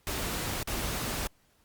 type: noise with dropouts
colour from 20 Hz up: pink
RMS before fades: -33 dBFS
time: 0.07-1.27 s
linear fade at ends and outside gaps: 0 ms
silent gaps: 0.629-0.674 s
effects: pink hiss -67 dBFS RMS until 1.64 s + Opus 48 kbps